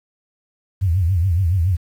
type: tone with vibrato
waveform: sine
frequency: 89.3 Hz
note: F2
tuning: 39 cents sharp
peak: -14 dBFS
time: 0.81-1.77 s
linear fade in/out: 20 ms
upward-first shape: triangle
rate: 7.1 Hz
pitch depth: 210 cents each way
effects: 8-bit